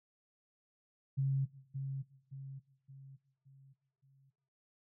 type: tone with echo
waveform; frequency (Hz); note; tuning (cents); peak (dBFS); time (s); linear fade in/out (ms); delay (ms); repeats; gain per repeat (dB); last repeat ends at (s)
sine; 135.9; C#3; -34; -29; 1.17-1.46; 20; 570; 5; -7; 4.31
effects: noise-tail reverb RT60 0.8 s tail -17 dB re dry